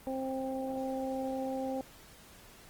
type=harmonic tone; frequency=264.1 Hz; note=C4; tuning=16 cents sharp; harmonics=1 / 2 / 3; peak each=-36 / -36 / -40 dBFS; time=0.07-1.81 s; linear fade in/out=0 ms; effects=pink hiss -55 dBFS RMS until 2.69 s + Opus 24 kbps